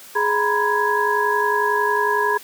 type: tone cluster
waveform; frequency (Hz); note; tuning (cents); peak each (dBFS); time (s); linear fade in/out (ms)
sine; 418.9 / 955 / 1006 / 1663; G#4 / A#5 / B5 / G#6; +15 / +42 / +32 / +2; -22; 0.15-2.38; 10
effects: white hiss -42 dBFS RMS until 2.43 s + high-pass 150 Hz 12 dB/octave